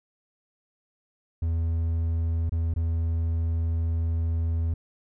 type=tone with dropouts; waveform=triangle; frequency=82.41 Hz; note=E2; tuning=in tune; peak=-21 dBFS; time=1.42-4.74 s; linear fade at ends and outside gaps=5 ms; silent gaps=2.495-2.52 / 2.739-2.761 s; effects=none